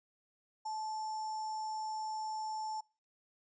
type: tone with sample-and-hold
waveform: sine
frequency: 868 Hz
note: A5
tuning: 24 cents flat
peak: -36 dBFS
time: 0.65-2.81 s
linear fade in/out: 10 ms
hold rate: 6300 Hz
effects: noise-tail reverb RT60 0.4 s tail -26 dB re dry + resampled to 16000 Hz